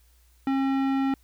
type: tone with tanh clipping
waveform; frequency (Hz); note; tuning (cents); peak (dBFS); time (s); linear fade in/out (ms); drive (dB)
sine; 270; C#4; -45; -24; 0.47-1.14; 2; 17
effects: added 60 Hz sine -57 dBFS peak until 1.23 s + white hiss -65 dBFS RMS until 1.23 s